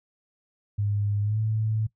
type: tone with pitch glide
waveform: sine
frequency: 102.6 to 109.33 Hz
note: G#2 to A2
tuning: -21 to -11 cents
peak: -23 dBFS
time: 0.78-1.87 s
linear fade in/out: 10 ms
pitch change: +110 cents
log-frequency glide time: 1.22-1.39 s
effects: noise-tail reverb RT60 0.1 s tail -18 dB re dry